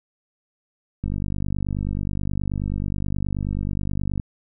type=click train; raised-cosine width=5 ms; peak=-14 dBFS; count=157; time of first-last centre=1.04-4.198 s; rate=49.4 Hz; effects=none